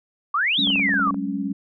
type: exponential two-way sweep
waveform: sine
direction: up then down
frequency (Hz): 1100 to 3940 to 1100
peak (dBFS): -18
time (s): 0.34-1.11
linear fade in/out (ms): 5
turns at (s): 0.6
type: chord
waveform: sine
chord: F# suspended second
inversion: none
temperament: equal with one note detuned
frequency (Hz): 189.54 / 207.7 / 277.2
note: F#3 / G#3 / C#4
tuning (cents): +42 / 0 / 0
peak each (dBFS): -29 / -28 / -26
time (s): 0.58-1.53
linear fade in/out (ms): 10
type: clicks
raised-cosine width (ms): 1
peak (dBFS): -22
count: 10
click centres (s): 0.673 / 0.703 / 0.758 / 0.795 / 0.892 / 0.941 / 0.995 / 1.074 / 1.108 / 1.144
effects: none